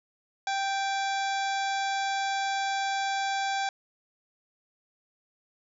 harmonic tone with a mistuned harmonic, 784 Hz, G5, in tune, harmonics 1 / 2 / 3 / 4 / 5 / 6 / 7 / 8 / 9, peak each -28 / -34 / -38 / -40 / -42 / -44 / -45 / -46 / -47 dBFS, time 0.47-3.69 s, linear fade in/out 2 ms, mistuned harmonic 4, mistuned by +140 cents, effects none

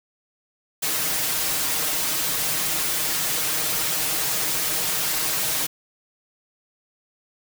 white noise with comb filter, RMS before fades -24 dBFS, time 0.82-5.67 s, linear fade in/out 10 ms, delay 6.4 ms, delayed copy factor +0.95, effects none

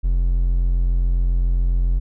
triangle tone, 43.65 Hz, F1, in tune, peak -13 dBFS, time 0.03-2 s, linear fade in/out 20 ms, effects none

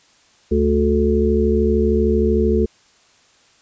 harmonic tone, 73.1 Hz, D2, 7 cents flat, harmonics 1 / 3 / 5 / 6, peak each -19 / -19 / -19 / -19 dBFS, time 0.51-2.66 s, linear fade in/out 10 ms, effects white hiss -54 dBFS RMS until 3.61 s + resampled to 16000 Hz

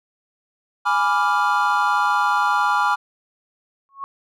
triangle chord, G# diminished seventh, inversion none, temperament equal, 830.6 / 987.8 / 1174.7 / 1396.9 Hz, G#5 / B5 / D6 / F6, 0 / 0 / 0 / 0 cents, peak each -20 dBFS, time 0.85-2.96 s, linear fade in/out 20 ms
sine tone with exponential growth, 1100 Hz, C#6, 14 cents flat, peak -23 dBFS, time 3.89-4.04 s, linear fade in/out 0 ms, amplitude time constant 32 ms
effects none

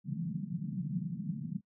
white band-pass noise, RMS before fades -37 dBFS, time 0.04-1.61 s, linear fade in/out 50 ms, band 140 to 200 Hz, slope 48 dB/octave, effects noise-tail reverb RT60 0.1 s tail -23 dB re dry

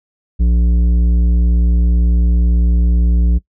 triangle tone with tanh clipping, 59 Hz, A#1, 22 cents sharp, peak -11 dBFS, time 0.39-3.39 s, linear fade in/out 20 ms, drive 14 dB, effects noise-tail reverb RT60 0.1 s tail -21 dB re dry

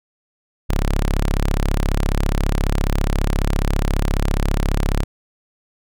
sawtooth tone, 34.65 Hz, C#1, in tune, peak -12 dBFS, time 0.69-5.04 s, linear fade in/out 10 ms, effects none

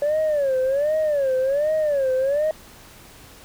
sine tone with vibrato, 569 Hz, C#5, 45 cents sharp, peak -16 dBFS, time 0.02-2.51 s, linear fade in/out 2 ms, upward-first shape sine, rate 1.3 Hz, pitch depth 170 cents each way, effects tanh soft clip ceiling -16 dBFS + pink hiss -46 dBFS RMS until 3.44 s

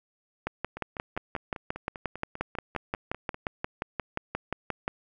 two click trains, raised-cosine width 0.5 ms, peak -23 / -14 dBFS, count 14 / 26, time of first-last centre 0.77-3.344 / 0.47-4.879 s, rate 5.05 / 5.67 Hz, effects none

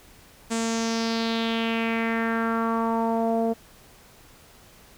sawtooth tone with low-pass filter sweep, 227.6 Hz, A#3, 41 cents flat, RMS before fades -25 dBFS, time 0.5-3.54 s, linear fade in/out 20 ms, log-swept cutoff 8100 to 580 Hz, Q 3.4, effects pink hiss -52 dBFS RMS until 4.97 s

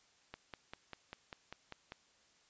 click train, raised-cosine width 0.3 ms, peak -29 dBFS, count 9, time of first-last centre 0.34-1.921 s, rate 5.06 Hz, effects white hiss -69 dBFS RMS until 2.49 s + resampled to 16000 Hz

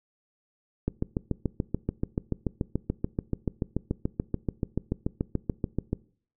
click train, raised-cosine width 3 ms, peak -13 dBFS, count 36, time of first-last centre 0.88-5.931 s, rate 6.93 Hz, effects noise-tail reverb RT60 0.5 s tail -22 dB re dry

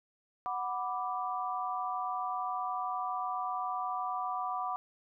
sine chord, B minor, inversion second, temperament equal, 740 / 987.8 / 1174.7 Hz, F#5 / B5 / D6, 0 / 0 / 0 cents, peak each -36 / -38 / -36 dBFS, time 0.46-4.76 s, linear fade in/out 0 ms, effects none

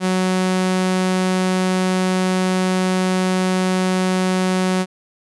sawtooth tone, 185.4 Hz, F#3, 4 cents sharp, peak -12 dBFS, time 0-4.86 s, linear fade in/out 50 ms, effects resampled to 24000 Hz

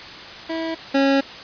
25% pulse tone pair in turn, 325.8 / 274.2 Hz, E4 / C#4, -20 / -19 cents, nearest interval minor third, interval 299 cents, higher first, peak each -20 / -11 dBFS, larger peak second, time 0.49-0.75 / 0.94-1.21 s, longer second, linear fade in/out 10 ms, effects white hiss -36 dBFS RMS until 1.43 s + resampled to 11025 Hz

